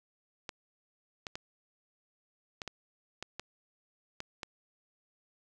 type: clicks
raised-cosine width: 0.2 ms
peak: -21 dBFS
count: 9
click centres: 0.492 / 1.268 / 1.355 / 2.618 / 2.677 / 3.226 / 3.396 / 4.204 / 4.432 s
effects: none